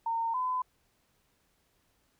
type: tone pair in turn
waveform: sine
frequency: 915 / 1012 Hz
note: A#5 / B5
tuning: -32 / +42 cents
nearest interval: major second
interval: 174 cents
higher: second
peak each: -28 dBFS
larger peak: neither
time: 0.06-0.34 / 0.34-0.62 s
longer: neither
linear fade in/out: 5 ms
effects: pink hiss -72 dBFS RMS until 2.19 s